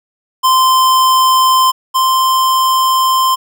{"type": "tone pair in turn", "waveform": "square", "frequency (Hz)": [1038, 1043.3], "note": ["C6", "C6"], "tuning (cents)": [-14, -5], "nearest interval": "unison", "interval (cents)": 9, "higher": "second", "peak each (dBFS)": [-8, -10], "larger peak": "first", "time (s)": [[0.43, 1.72], [1.94, 3.36]], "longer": "second", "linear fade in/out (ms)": 20, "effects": []}